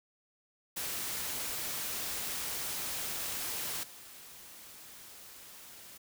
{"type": "noise with level steps", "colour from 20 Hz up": "white", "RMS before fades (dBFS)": [-37, -51], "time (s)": [0.76, 5.98], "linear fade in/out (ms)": 10, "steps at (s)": 3.83, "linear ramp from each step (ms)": 5, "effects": []}